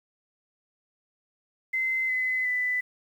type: tone with pitch steps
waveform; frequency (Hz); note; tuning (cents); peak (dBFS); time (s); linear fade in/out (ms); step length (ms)
sine; 2062 / 2028 / 1994.1; C7 / B6 / B6; -26 / +45 / +16; -24; 1.73-2.81; 10; 360
effects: 9-bit